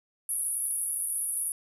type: band-pass noise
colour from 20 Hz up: pink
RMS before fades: -31 dBFS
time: 0.29-1.52 s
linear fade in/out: 2 ms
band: 10000 to 11000 Hz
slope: 96 dB/octave
effects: none